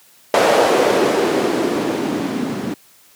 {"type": "noise with low-pass filter sweep", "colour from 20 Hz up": "violet", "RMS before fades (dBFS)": -17, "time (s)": [0.34, 2.74], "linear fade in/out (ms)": 2, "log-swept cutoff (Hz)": [560, 220], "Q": 2.4, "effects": ["white hiss -50 dBFS RMS until 3.15 s", "high-pass 100 Hz 12 dB/octave"]}